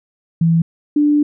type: tone pair in turn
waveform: sine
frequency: 165.5 / 294.9 Hz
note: E3 / D4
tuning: +7 / +7 cents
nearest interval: minor seventh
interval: 1000 cents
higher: second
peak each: -10 dBFS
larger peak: neither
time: 0.41-0.62 / 0.96-1.23 s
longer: second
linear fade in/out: 5 ms
effects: none